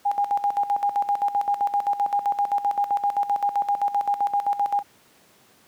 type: tone with tremolo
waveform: sine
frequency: 812 Hz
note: G#5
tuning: 39 cents flat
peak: -18 dBFS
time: 0.05-4.83 s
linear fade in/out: 10 ms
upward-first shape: square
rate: 7.7 Hz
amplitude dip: 75%
effects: pink hiss -56 dBFS RMS until 5.67 s + high-pass 150 Hz 12 dB/octave